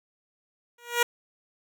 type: tone with exponential growth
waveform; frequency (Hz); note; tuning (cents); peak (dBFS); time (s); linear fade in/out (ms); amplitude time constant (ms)
10% pulse; 477.2; A#4; +41; -9; 0.78-1.03; 5; 53
effects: none